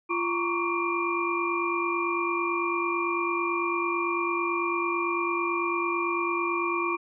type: tone cluster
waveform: sine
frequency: 344.8 / 938 / 1104 / 1153 / 2386 Hz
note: F4 / A#5 / C#6 / D6 / D7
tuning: -22 / +11 / -7 / -32 / +27 cents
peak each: -29 / -36 / -31 / -32 / -31 dBFS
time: 0.09-6.97 s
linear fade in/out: 20 ms
effects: none